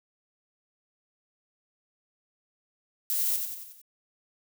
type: noise with echo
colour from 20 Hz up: violet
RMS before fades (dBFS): -28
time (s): 3.1-3.36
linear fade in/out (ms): 0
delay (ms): 91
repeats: 5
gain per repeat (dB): -5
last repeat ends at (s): 3.815
effects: none